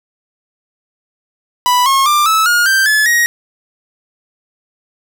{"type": "tone with pitch steps", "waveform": "45% pulse", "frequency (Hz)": [987.8, 1083.4, 1188.3, 1303.4, 1429.6, 1568, 1719.9, 1886.4], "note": ["B5", "C#6", "D6", "E6", "F6", "G6", "A6", "A#6"], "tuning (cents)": [0, -40, 20, -20, 40, 0, -40, 20], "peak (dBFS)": -9, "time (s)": [1.66, 3.26], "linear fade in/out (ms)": 0, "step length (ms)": 200, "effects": []}